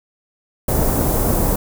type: band-stop noise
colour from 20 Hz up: pink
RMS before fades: -17 dBFS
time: 0.68-1.56 s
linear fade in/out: 5 ms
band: 760 to 12000 Hz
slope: 12 dB/octave
effects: none